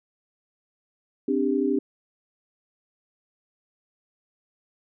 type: chord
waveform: sine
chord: C suspended second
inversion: none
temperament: equal with one note detuned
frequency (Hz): 261.6 / 293.7 / 396.8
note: C4 / D4 / G4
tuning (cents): 0 / 0 / +21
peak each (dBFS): -25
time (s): 1.28-1.79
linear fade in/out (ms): 5
effects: none